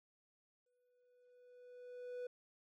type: tone with exponential growth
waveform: triangle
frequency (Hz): 493.9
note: B4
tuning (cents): 0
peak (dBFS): -39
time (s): 0.66-2.27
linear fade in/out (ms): 5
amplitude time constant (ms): 350
effects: none